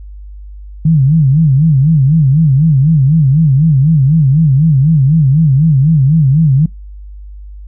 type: tone with vibrato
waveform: sine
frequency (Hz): 146.83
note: D3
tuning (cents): 0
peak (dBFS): -5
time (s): 0.85-6.66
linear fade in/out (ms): 5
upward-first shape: sine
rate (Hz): 4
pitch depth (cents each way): 200
effects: noise-tail reverb RT60 0.2 s tail -26 dB re dry + added 50 Hz sine -27 dBFS peak until 7.67 s